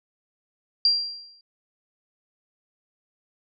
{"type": "tone with exponential decay", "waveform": "sine", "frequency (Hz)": 4748, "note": "D8", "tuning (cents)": 18, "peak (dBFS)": -14, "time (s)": [0.85, 1.41], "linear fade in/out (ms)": 2, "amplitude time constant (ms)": 120, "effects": []}